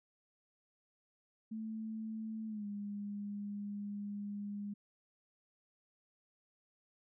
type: tone with pitch glide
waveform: sine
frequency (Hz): 220 to 204.1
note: A3 to G#3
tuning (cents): 0 to -30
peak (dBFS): -39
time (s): 1.51-4.74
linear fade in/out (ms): 10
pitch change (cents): -130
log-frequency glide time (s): 2.47-2.66
effects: none